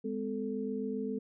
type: tone cluster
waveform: sine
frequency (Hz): 206 / 253.4 / 438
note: G#3 / B3 / A4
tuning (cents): -14 / +45 / -8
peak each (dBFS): -37 / -37 / -37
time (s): 0.04-1.19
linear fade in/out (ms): 10
effects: none